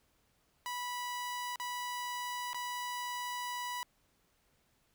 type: tone with dropouts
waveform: sawtooth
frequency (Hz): 982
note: B5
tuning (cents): -10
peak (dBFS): -33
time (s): 0.66-3.83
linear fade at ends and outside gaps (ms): 0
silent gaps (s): 1.558-1.599 / 2.532-2.545
effects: pink hiss -73 dBFS RMS until 4.94 s